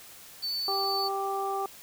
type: tone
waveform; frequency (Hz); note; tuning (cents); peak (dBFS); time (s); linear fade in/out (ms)
triangle; 4504; C#8; +27; -28; 0.42-1.09; 20
type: harmonic tone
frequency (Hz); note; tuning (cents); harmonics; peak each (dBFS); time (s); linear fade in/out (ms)
392; G4; 0; 1 / 2 / 3; -33 / -31 / -34; 0.68-1.66; 2
effects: white hiss -49 dBFS RMS until 1.82 s